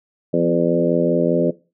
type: harmonic tone with a mistuned harmonic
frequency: 85 Hz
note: F2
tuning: 46 cents flat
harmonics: 2 / 3 / 4 / 5 / 6 / 7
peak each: -22 / -22 / -22 / -22 / -22 / -22 dBFS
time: 0.33-1.51 s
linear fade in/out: 10 ms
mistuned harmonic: 3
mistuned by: -22 cents
effects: noise-tail reverb RT60 0.3 s tail -18 dB re dry